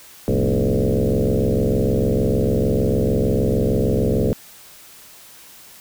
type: tone with frequency modulation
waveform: sine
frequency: 155.5 Hz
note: D#3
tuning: 1 cent flat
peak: -15 dBFS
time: 0.28-4.33 s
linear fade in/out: 0 ms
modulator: 66.6 Hz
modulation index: 5.8
effects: white hiss -44 dBFS RMS until 5.8 s